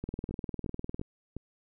two click trains, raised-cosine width 3 ms, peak -24 / -22 dBFS, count 4 / 20, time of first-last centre 0.31-1.366 / 0.04-0.995 s, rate 2.84 / 19.9 Hz, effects none

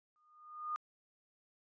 sine tone with exponential growth, 1223 Hz, D#6, 30 cents flat, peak -33 dBFS, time 0.16-0.76 s, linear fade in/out 0 ms, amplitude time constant 130 ms, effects resampled to 16000 Hz

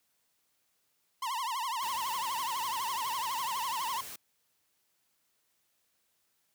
45% pulse tone with vibrato, 987.8 Hz, B5, in tune, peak -32 dBFS, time 1.22-4.01 s, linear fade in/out 5 ms, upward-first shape triangle, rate 12 Hz, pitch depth 220 cents each way
white noise, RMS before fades -44 dBFS, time 1.82-4.16 s, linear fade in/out 5 ms
effects white hiss -75 dBFS RMS until 6.54 s + high-pass 60 Hz 12 dB/octave

